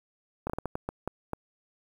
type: slowing click train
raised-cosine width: 1 ms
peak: -17 dBFS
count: 9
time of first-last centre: 0.47-1.334 s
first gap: 27 ms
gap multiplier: 1.38
effects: 8-bit